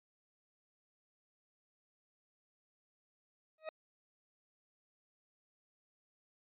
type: tone with exponential growth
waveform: 40% pulse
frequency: 630 Hz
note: D#5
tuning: 21 cents sharp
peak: -35 dBFS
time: 3.58-3.69 s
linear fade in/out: 2 ms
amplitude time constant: 22 ms
effects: resampled to 8000 Hz